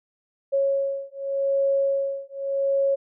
sine beating tone pair, 550 / 550.85 Hz, C#5 / C#5, -14 / -11 cents, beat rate 0.85 Hz, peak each -24 dBFS, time 0.52-2.96 s, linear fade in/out 20 ms, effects none

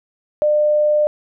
sine tone, 600 Hz, D5, 37 cents sharp, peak -12 dBFS, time 0.42-1.07 s, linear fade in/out 0 ms, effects none

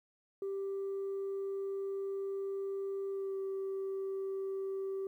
sine tone with pitch glide, 392 to 387.3 Hz, G4 to G4, 0 to -21 cents, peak -33 dBFS, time 0.42-5.07 s, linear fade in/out 2 ms, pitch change -21 cents, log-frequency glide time 3.11-3.37 s, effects tanh soft clip ceiling -33 dBFS + 12-bit

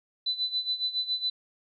sine tone with tremolo, 4000 Hz, B7, 21 cents sharp, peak -24 dBFS, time 0.26-1.3 s, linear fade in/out 5 ms, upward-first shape sine, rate 7.2 Hz, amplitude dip 80%, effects none

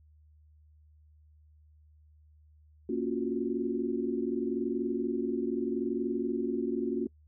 sine chord, Gb major seventh, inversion first, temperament equal, 233.1 / 277.2 / 349.2 / 370 Hz, Bb3 / Db4 / F4 / Gb4, 0 / 0 / 0 / 0 cents, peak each -34 dBFS, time 2.89-7.07 s, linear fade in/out 5 ms, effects noise-tail reverb RT60 0.1 s tail -24 dB re dry + added 76 Hz sine -57 dBFS peak until 7.27 s

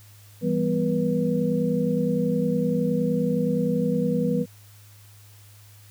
sine tone cluster, 167.1 / 197.8 / 246.5 / 485.2 Hz, E3 / G3 / B3 / B4, +24 / +16 / -3 / -31 cents, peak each -26 dBFS, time 0.41-4.46 s, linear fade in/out 50 ms, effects added 103 Hz sine -48 dBFS peak until 5.9 s + white hiss -54 dBFS RMS until 5.9 s

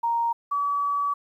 sine tone pair in turn, 932.3 / 1143 Hz, A#5 / D6, 0 / -47 cents, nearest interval major third, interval 353 cents, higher second, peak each -21 / -22 dBFS, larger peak first, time 0.03-0.33 / 0.51-1.14 s, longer second, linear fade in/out 10 ms, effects 10-bit

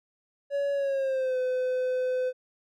triangle tone with pitch glide, 564 to 508.3 Hz, C#5 to B4, +30 to +50 cents, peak -23 dBFS, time 0.5-2.33 s, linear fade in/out 50 ms, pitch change -180 cents, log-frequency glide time 0.73-1.38 s, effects none

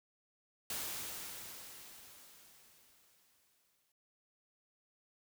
white noise with exponential decay, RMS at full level -39 dBFS, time 0.7-3.92 s, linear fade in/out 2 ms, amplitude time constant 700 ms, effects none

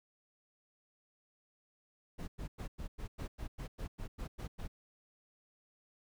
brown noise bursts, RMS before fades -41 dBFS, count 13, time 2.18-4.68 s, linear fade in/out 20 ms, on 100 ms, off 100 ms, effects none

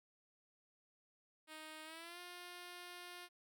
5% pulse tone with pitch glide, 312 to 354.3 Hz, D#4 to F4, +5 to +25 cents, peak -39 dBFS, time 1.47-3.29 s, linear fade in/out 50 ms, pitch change +220 cents, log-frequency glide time 1.84-2.19 s, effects none

